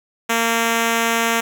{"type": "tone", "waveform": "5% pulse", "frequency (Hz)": 229.7, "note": "A#3", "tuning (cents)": -25, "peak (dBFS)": -5, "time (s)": [0.29, 1.41], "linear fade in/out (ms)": 10, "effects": []}